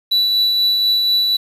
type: tone with tremolo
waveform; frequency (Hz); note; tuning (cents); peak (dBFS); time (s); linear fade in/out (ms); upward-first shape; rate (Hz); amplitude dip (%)
triangle; 3951; B7; 0; -10; 0.11-1.37; 10; triangle; 4.1; 30
effects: resampled to 32000 Hz + 7-bit